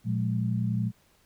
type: tone cluster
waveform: sine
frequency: 117.2 / 178.6 / 209.8 Hz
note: A#2 / F3 / G#3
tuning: +10 / +39 / +18 cents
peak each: -27 / -31 / -31 dBFS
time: 0.04-0.92 s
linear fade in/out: 50 ms
effects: pink hiss -64 dBFS RMS until 1.25 s